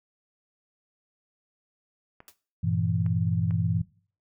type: clicks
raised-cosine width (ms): 0.5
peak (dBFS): -31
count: 3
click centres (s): 2.204 / 3.063 / 3.509
type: noise with exponential decay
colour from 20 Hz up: white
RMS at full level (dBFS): -44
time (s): 2.28-2.36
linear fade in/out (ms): 1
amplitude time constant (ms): 17
type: chord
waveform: sine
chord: E diminished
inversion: first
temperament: equal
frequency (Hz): 98 / 116.54 / 164.81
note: G2 / Bb2 / E3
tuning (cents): 0 / 0 / 0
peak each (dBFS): -27 / -29 / -27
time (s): 2.63-3.82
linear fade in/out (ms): 10
effects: noise-tail reverb RT60 0.4 s tail -17 dB re dry